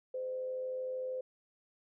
sine tone with frequency modulation, 513 Hz, C5, 34 cents flat, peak -35 dBFS, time 0.14-1.21 s, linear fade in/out 5 ms, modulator 93.2 Hz, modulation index 0.25, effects none

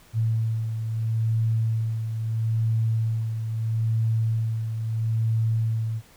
sine beating tone pair, 112.1 / 112.86 Hz, A2 / A2, +33 / +44 cents, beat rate 0.76 Hz, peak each -22 / -31 dBFS, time 0.13-6.02 s, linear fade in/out 50 ms, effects pink hiss -54 dBFS RMS until 6.16 s

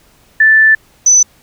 sine tone pair in turn, 1760 / 6011 Hz, A6 / F#8, 0 / +26 cents, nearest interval octave + major sixth, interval 2126 cents, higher second, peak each -4 dBFS, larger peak neither, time 0.4-0.75 / 1.06-1.23 s, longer first, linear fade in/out 5 ms, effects pink hiss -49 dBFS RMS until 1.42 s

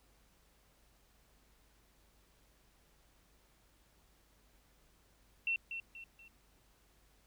sine tone with echo, 2707 Hz, E7, 45 cents sharp, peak -31 dBFS, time 5.47-5.56 s, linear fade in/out 2 ms, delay 240 ms, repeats 3, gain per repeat -8 dB, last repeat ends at 6.28 s, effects added 50 Hz sine -70 dBFS peak until 7.26 s + pink hiss -70 dBFS RMS until 7.26 s

